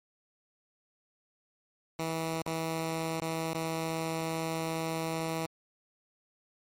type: tone with dropouts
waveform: 10% pulse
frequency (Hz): 162.3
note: E3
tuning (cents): -27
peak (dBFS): -23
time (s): 1.99-5.46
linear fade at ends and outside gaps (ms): 2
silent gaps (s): 2.421-2.463 / 3.2-3.217 / 3.534-3.548
effects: MP3 64 kbps